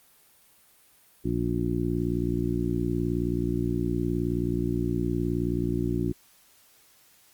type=harmonic tone; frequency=59.1 Hz; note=A#1; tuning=24 cents sharp; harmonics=1 / 2 / 3 / 4 / 5 / 6; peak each=-33 / -31 / -31 / -35 / -30 / -31 dBFS; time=1.24-6.13 s; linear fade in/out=20 ms; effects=white hiss -59 dBFS RMS until 7.33 s + Opus 32 kbps